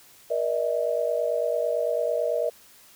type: tone cluster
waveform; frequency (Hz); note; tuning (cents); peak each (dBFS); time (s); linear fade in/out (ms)
sine; 475.8 / 596 / 645; A#4 / D5 / E5; +35 / +25 / -38; -27; 0.3-2.5; 10
effects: white hiss -53 dBFS RMS until 2.95 s